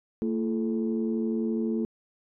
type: tone cluster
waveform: sine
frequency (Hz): 226.1 / 340.8 / 432.6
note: A3 / F4 / A4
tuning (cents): +47 / -42 / -29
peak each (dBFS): -26 / -31 / -33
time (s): 0.22-1.85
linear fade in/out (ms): 0
effects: tanh soft clip ceiling -17 dBFS